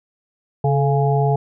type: harmonic tone with a mistuned harmonic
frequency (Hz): 138.59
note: C#3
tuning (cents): 0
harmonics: 1 / 3 / 5 / 6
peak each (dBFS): -16 / -21 / -23 / -24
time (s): 0.64-1.36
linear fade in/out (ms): 5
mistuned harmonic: 3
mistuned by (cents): +61
effects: none